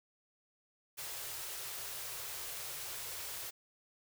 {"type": "band-stop noise", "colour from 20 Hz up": "white", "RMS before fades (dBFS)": -43, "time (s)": [0.97, 3.51], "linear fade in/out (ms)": 20, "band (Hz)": [160, 340], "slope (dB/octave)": 96, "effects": []}